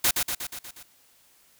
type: noise with echo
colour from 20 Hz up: white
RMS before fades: -21 dBFS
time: 0.04-0.11 s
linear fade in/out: 5 ms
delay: 120 ms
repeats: 6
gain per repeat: -4 dB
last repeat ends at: 0.83 s
effects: white hiss -60 dBFS RMS until 1.59 s